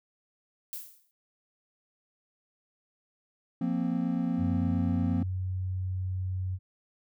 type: noise with exponential decay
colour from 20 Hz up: violet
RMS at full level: -35 dBFS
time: 0.73-1.11 s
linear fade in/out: 0 ms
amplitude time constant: 81 ms
type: chord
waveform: triangle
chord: F suspended fourth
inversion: none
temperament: equal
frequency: 174.61 / 233.1 / 261.6 Hz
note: F3 / Bb3 / C4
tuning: 0 / 0 / 0 cents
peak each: -29 dBFS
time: 3.61-5.23 s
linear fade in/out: 5 ms
type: tone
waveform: sine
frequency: 92.9 Hz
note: F#2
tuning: 7 cents sharp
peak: -29 dBFS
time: 4.37-6.59 s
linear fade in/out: 50 ms
effects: none